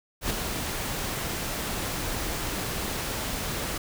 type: noise with ADSR envelope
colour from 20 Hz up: pink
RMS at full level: -26 dBFS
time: 0.21-3.78 s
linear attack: 89 ms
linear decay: 9 ms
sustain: -5 dB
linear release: 5 ms
effects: none